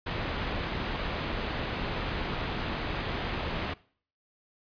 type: low-pass noise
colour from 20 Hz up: pink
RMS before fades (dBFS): -33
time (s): 0.06-3.74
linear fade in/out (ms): 10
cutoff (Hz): 3800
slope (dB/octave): 24
effects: noise-tail reverb RT60 0.5 s tail -21 dB re dry + resampled to 11025 Hz